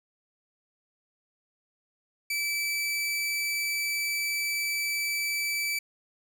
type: tone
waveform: sawtooth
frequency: 2313 Hz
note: D7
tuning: 27 cents flat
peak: -24 dBFS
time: 2.3-5.79 s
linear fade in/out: 5 ms
effects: none